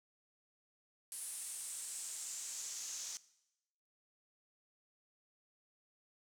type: noise with band-pass filter sweep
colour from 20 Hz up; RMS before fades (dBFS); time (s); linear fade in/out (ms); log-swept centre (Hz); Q
pink; -45; 1.12-3.17; 0; 9700 to 6200; 3.7
effects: noise-tail reverb RT60 0.9 s tail -19 dB re dry